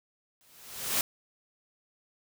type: noise with exponential growth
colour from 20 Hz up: white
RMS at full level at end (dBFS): -25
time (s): 0.41-1.01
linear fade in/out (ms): 0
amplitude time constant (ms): 130
effects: none